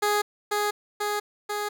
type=tone with echo; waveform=15% pulse; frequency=415.3 Hz; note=G#4; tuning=in tune; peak=-15 dBFS; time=0.02-0.22 s; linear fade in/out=10 ms; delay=490 ms; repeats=3; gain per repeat=-2 dB; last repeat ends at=1.69 s; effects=none